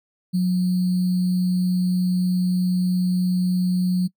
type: tone with sample-and-hold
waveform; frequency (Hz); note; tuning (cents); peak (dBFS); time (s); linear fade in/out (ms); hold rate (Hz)
sine; 181.6; F#3; -32; -17; 0.33-4.08; 20; 4410
effects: noise-tail reverb RT60 0.1 s tail -23 dB re dry